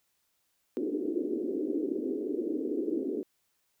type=band-pass noise; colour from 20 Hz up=white; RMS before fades=-32 dBFS; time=0.77-3.23 s; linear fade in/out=0 ms; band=260 to 410 Hz; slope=48 dB/octave; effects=white hiss -75 dBFS RMS until 3.8 s